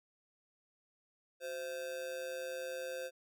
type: tone with amplitude modulation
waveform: square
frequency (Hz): 520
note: C5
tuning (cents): -11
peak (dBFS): -37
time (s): 1.4-3.11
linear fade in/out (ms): 50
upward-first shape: sine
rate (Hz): 150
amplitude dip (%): 65
effects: none